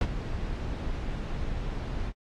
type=noise with ADSR envelope; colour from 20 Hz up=brown; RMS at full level=-20 dBFS; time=0.01-2.13 s; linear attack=3 ms; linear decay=48 ms; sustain=-12 dB; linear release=52 ms; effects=low-pass 5000 Hz 12 dB/octave + AAC 48 kbps